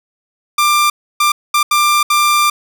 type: tone bursts at uneven times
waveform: sawtooth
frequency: 1188 Hz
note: D6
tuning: 20 cents sharp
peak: -6 dBFS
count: 5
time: 0.58-0.9 / 1.2-1.32 / 1.54-1.63 / 1.71-2.03 / 2.1-2.5 s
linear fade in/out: 5 ms
effects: none